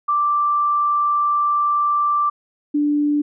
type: tone pair in turn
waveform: sine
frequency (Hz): 1174.7 / 293.7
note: D6 / D4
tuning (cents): 0 / 0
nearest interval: 2 octaves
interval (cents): 2400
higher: first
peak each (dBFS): -15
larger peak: neither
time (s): 0.08-2.3 / 2.74-3.22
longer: first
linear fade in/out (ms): 10
effects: none